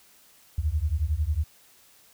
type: beating tone pair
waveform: sine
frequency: 71.1 / 82.1 Hz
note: C#2 / E2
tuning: +45 / -6 cents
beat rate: 11 Hz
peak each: -26 dBFS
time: 0.58-1.44 s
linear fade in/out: 5 ms
effects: white hiss -57 dBFS RMS until 2.13 s